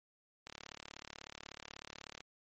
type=click train; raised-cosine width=0.2 ms; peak=-28 dBFS; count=64; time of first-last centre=0.47-2.206 s; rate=36.3 Hz; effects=MP3 32 kbps

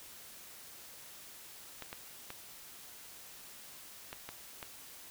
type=clicks; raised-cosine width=0.3 ms; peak=-26 dBFS; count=6; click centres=1.823 / 1.929 / 2.304 / 4.129 / 4.29 / 4.628 s; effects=white hiss -52 dBFS RMS until 5.1 s

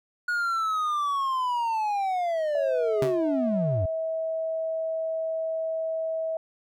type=linear sweep; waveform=triangle; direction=down; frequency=1452 to 81.1 Hz; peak=-22 dBFS; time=0.28-3.86 s; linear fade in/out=5 ms
type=tone; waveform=sine; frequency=646 Hz; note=E5; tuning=35 cents flat; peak=-26 dBFS; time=2.55-6.37 s; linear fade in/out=2 ms
type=tone with exponential decay; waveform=sawtooth; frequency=138.59 Hz; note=C#3; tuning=in tune; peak=-20 dBFS; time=3.02-3.23 s; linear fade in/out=2 ms; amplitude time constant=45 ms
effects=none

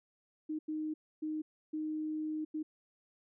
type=tone bursts at uneven times; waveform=sine; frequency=309.5 Hz; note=D#4; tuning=9 cents flat; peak=-34 dBFS; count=5; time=0.49-0.59 / 0.68-0.94 / 1.22-1.42 / 1.73-2.45 / 2.54-2.63 s; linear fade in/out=10 ms; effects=none

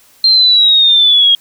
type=linear sweep; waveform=sine; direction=down; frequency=4186 to 3252 Hz; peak=-5 dBFS; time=0.24-1.35 s; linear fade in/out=2 ms; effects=white hiss -47 dBFS RMS until 1.4 s

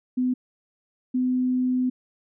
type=tone pair in turn; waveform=sine; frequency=252.4 / 253.3 Hz; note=B3 / B3; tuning=+38 / +44 cents; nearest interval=unison; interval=6 cents; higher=second; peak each=-20 dBFS; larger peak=neither; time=0.17-0.34 / 1.14-1.9 s; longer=second; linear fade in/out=10 ms; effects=none

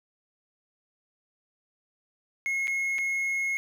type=tone with dropouts; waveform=triangle; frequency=2166 Hz; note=C#7; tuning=41 cents flat; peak=-24 dBFS; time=2.46-3.57 s; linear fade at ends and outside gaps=0 ms; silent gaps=2.672-2.679 / 2.983-2.987 s; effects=none

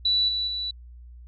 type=tone with level steps; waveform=sine; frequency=3951 Hz; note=B7; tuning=in tune; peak=-19 / -24 / -27 dBFS; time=0.05-0.71 s; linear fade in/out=5 ms; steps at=0.28 / 0.47 s; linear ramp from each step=10 ms; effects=added 60 Hz sine -42 dBFS peak until 1.27 s

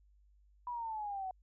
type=exponential sweep; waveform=sine; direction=down; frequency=987.8 to 740 Hz; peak=-37 dBFS; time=0.67-1.31 s; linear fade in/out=2 ms; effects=added 50 Hz sine -63 dBFS peak until 1.42 s

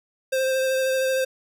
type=tone with vibrato; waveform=square; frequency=525 Hz; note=C5; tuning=6 cents sharp; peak=-21 dBFS; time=0.32-1.25 s; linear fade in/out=10 ms; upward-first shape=sine; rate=13 Hz; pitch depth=14 cents each way; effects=none

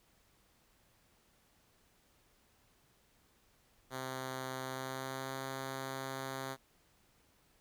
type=tone with pitch glide; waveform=5% pulse; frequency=130.81 to 133.4 Hz; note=C3 to C3; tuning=0 to +34 cents; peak=-28 dBFS; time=3.9-6.57 s; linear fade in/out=50 ms; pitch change=+34 cents; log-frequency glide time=4.64-5.38 s; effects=pink hiss -70 dBFS RMS until 7.6 s

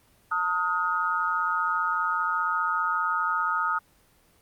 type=tone cluster; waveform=sine; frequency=902 / 1257 / 1432 Hz; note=A5 / D#6 / F6; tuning=+43 / +17 / +43 cents; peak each=-31 / -25 / -29 dBFS; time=0.31-3.79 s; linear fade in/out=10 ms; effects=pink hiss -61 dBFS RMS until 4.41 s + Opus 24 kbps

